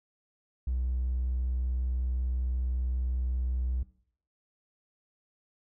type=tone with vibrato; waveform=triangle; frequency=62.6 Hz; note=B1; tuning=24 cents sharp; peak=-24 dBFS; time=0.67-3.83 s; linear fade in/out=5 ms; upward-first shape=triangle; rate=5.3 Hz; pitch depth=8 cents each way; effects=noise-tail reverb RT60 0.6 s tail -21 dB re dry + tanh soft clip ceiling -23 dBFS